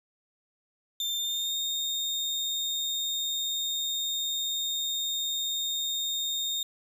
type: tone with pitch glide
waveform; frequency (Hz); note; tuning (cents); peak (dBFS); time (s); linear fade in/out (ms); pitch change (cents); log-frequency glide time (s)
35% pulse; 3587 to 3679; A7 to A#7; +33 to -24; -27; 1-6.63; 2; +43; 1.16-1.54
effects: none